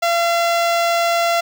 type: tone with notch filter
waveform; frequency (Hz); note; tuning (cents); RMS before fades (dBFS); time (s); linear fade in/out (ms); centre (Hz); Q
sawtooth; 682; F5; -41; -17; 0.02-1.41; 10; 11000; 0.98
effects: none